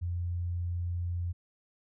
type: tone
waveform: sine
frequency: 87.31 Hz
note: F2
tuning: in tune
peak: -30 dBFS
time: 0.01-1.33 s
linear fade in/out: 20 ms
effects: none